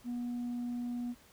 sine tone, 242.1 Hz, B3, 34 cents flat, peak -32 dBFS, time 0.04-1.15 s, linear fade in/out 50 ms, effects tanh soft clip ceiling -33 dBFS + pink hiss -61 dBFS RMS until 1.32 s

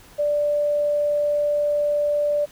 sine tone, 587.3 Hz, D5, in tune, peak -18 dBFS, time 0.18-2.46 s, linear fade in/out 20 ms, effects pink hiss -49 dBFS RMS until 2.51 s

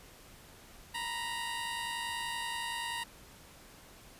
15% pulse tone pair together, 932.3 / 982.8 Hz, A#5 / B5, 0 / -9 cents, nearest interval minor second, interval 91 cents, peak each -30 / -35 dBFS, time 0.94-3.04 s, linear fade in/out 10 ms, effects pink hiss -55 dBFS RMS until 4.19 s + resampled to 32000 Hz

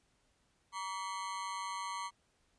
40% pulse ring-modulated tone, 1046.5 Hz, C6, in tune, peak -34 dBFS, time 0.72-2.11 s, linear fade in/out 50 ms, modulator 97.2 Hz, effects pink hiss -74 dBFS RMS until 2.58 s + resampled to 22050 Hz

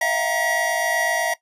square tone cluster, 642 / 690 / 750 / 936 / 1924 Hz, E5 / F5 / F#5 / A#5 / B6, -46 / -21 / +23 / +7 / -46 cents, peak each -28 / -27 / -30 / -30 / -24 dBFS, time 0.01-1.34 s, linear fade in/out 5 ms, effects noise-tail reverb RT60 0.1 s tail -17 dB re dry + resampled to 32000 Hz

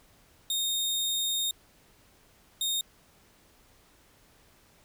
sawtooth tone pair in turn, 3690 / 3690 Hz, A#7 / A#7, -18 / -18 cents, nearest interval unison, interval 0 cents, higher neither, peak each -24 dBFS, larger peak neither, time 0.5-1.51 / 2.61-2.81 s, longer first, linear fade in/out 2 ms, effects pink hiss -61 dBFS RMS until 4.84 s

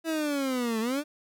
30% pulse linear two-way sweep, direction down then up, 329.6 to 216.9 to 305.1 Hz, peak -24 dBFS, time 0.04-1.04 s, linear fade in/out 50 ms, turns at 0.8 s, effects none

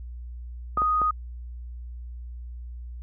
sine tone, 1244.5 Hz, D#6, in tune, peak -20 dBFS, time 0.77-1.11 s, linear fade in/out 5 ms
clicks, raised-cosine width 1 ms, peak -18 dBFS, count 3, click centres 0.774 / 0.819 / 1.017 s
effects added 60 Hz sine -35 dBFS peak until 3.02 s

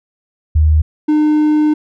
sine / triangle tone pair in turn, 77.3 / 303.4 Hz, D#2 / D#4, -11 / -44 cents, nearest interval 2 octaves, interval 2367 cents, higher second, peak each -7 dBFS, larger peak neither, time 0.55-0.82 / 1.08-1.74 s, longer second, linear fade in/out 10 ms, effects none

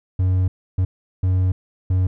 triangle tone bursts at uneven times, 92.5 Hz, F#2, in tune, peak -13 dBFS, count 4, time 0.19-0.48 / 0.78-0.85 / 1.23-1.52 / 1.9-2.07 s, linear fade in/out 5 ms, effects none

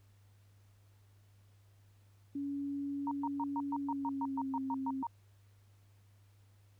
sine tone with pitch glide, 281.7 to 267.1 Hz, C#4 to C4, +28 to +36 cents, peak -35 dBFS, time 2.35-5.03 s, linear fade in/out 5 ms, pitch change -92 cents, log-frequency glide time 3.78-4.56 s
sine tone bursts, 932.3 Hz, A#5, in tune, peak -34 dBFS, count 13, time 3.07-5.069 s, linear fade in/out 2 ms, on 43 ms, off 120 ms
effects added 100 Hz sine -61 dBFS peak until 6.79 s + pink hiss -73 dBFS RMS until 6.79 s

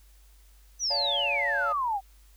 sine exponential sweep, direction down, 6120 to 753 Hz, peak -25 dBFS, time 0.79-2.01 s, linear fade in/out 50 ms
triangle chord, Db augmented, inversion none, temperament equal with one note detuned, 568 / 698.5 / 880 Hz, Db5 / F5 / A5, +42 / 0 / 0 cents, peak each -31 / -33 / -33 dBFS, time 0.9-1.73 s, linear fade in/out 10 ms
effects added 50 Hz sine -53 dBFS peak until 2.36 s + white hiss -63 dBFS RMS until 2.36 s

